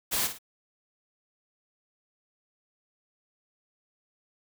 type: noise with echo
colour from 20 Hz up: white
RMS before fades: -28 dBFS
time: 0.11-0.28 s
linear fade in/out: 20 ms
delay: 54 ms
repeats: 2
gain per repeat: -9 dB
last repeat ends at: 0.388 s
effects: none